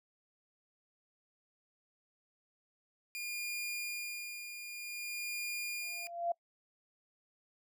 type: tone with tremolo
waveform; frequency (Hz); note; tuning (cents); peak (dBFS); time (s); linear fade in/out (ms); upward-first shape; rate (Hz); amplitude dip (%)
sawtooth; 2419; D#7; -49; -33; 3.15-6.07; 0; sine; 0.53; 55
type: tone with exponential growth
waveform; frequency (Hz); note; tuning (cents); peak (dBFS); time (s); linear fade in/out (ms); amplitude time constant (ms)
sine; 687; F5; -29; -28; 5.81-6.32; 5; 110
effects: noise-tail reverb RT60 0.1 s tail -24 dB re dry